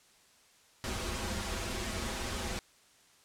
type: noise with comb filter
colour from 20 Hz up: pink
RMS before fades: -36 dBFS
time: 0.84-2.59 s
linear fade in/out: 0 ms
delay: 6.8 ms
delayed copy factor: -0.75
effects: white hiss -63 dBFS RMS until 3.24 s + low-pass 9000 Hz 12 dB/octave